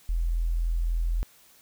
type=tone; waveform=sine; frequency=41.85 Hz; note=E1; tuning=27 cents sharp; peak=-23 dBFS; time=0.09-1.23 s; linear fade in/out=0 ms; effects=white hiss -57 dBFS RMS until 1.61 s